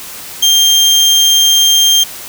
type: tone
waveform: 30% pulse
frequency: 3188 Hz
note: G7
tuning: 28 cents sharp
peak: -3 dBFS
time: 0.42-2.04 s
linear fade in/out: 10 ms
effects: white hiss -28 dBFS RMS until 2.28 s